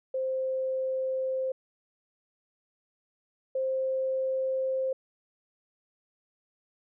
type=tone pair in turn; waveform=sine; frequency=523.3 / 525.8 Hz; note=C5 / C5; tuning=0 / +8 cents; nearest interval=unison; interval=8 cents; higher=second; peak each=-27 / -26 dBFS; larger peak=second; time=0.14-1.52 / 3.55-4.93 s; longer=neither; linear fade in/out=5 ms; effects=none